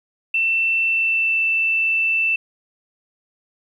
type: tone with pitch glide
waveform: sine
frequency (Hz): 2680 to 2661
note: E7 to E7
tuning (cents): +28 to +16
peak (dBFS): -16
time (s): 0.34-2.36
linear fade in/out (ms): 5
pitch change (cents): -12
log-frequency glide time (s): 0.86-1.41
effects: 9-bit